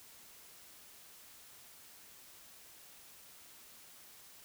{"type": "silence", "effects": ["white hiss -57 dBFS RMS until 4.44 s"]}